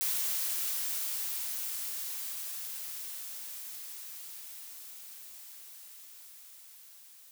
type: noise with level ramp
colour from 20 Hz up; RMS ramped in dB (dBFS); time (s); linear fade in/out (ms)
blue; -31 to -55; 0.01-7.31; 0
effects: none